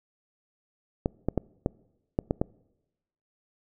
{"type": "clicks", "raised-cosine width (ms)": 2, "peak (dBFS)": -11, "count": 7, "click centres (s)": [1.059, 1.286, 1.377, 1.661, 2.189, 2.309, 2.415], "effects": ["noise-tail reverb RT60 1.0 s tail -25 dB re dry"]}